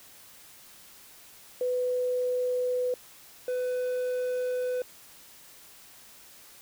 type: tone pair in turn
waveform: sine / triangle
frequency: 499 / 501 Hz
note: B4 / B4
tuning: +18 / +25 cents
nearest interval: unison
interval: 7 cents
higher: second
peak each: -25 dBFS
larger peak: neither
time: 1.61-2.94 / 3.48-4.82 s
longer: second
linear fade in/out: 2 ms
effects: white hiss -52 dBFS RMS until 6.61 s